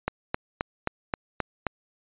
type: click train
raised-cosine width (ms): 0.5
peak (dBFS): -10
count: 7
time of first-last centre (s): 0.08-1.667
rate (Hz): 3.78
effects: resampled to 8000 Hz